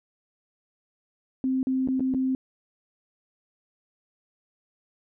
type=tone with dropouts; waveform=sine; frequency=261.3 Hz; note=C4; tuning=2 cents flat; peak=-22 dBFS; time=1.44-2.35 s; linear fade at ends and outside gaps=1 ms; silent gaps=1.63-1.67 / 1.875-1.886 / 1.996-2.005 / 2.139-2.146 s; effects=none